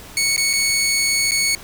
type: tone with dropouts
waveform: 15% pulse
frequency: 2217 Hz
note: C#7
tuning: in tune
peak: -10 dBFS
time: 0.17-1.55 s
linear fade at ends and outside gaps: 1 ms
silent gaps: 0.364-0.378 / 0.531-0.535 / 1.31-1.318 s
effects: pink hiss -39 dBFS RMS until 1.63 s